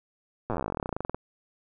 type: slowing click train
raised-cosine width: 1 ms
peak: -16 dBFS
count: 29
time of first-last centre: 0.5-1.146 s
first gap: 8 ms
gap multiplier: 1.07
effects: none